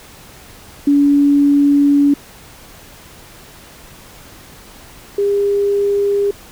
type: tone pair in turn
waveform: sine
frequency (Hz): 285.2 / 403.3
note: C#4 / G4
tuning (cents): +49 / +49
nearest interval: tritone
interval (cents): 600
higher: second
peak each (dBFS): -8 / -12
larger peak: first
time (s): 0.87-2.14 / 5.18-6.31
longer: first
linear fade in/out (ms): 5
effects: pink hiss -40 dBFS RMS until 6.51 s